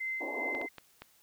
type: tone with tremolo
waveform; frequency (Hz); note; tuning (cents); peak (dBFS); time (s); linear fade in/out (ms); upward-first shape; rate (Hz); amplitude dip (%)
sine; 2070; C7; -19; -32; 0-0.69; 10; sine; 2.6; 50
type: band-pass noise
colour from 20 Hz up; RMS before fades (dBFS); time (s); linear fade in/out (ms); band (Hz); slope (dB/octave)
pink; -39; 0.2-0.67; 20; 260 to 1000; 96
type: clicks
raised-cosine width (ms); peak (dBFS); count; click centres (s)
0.3; -28; 4; 0.55 / 0.615 / 0.783 / 1.02
effects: white hiss -65 dBFS RMS until 1.22 s